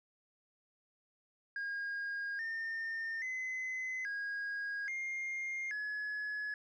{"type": "tone with pitch steps", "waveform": "sine", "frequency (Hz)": [1627, 1815, 2037, 1639, 2120, 1695], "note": ["G#6", "A#6", "C7", "G#6", "C7", "G#6"], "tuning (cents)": [-36, -47, -47, -23, 22, 35], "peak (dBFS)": -34, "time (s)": [1.56, 6.54], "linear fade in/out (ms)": 2, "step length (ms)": 830, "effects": ["tanh soft clip ceiling -35 dBFS"]}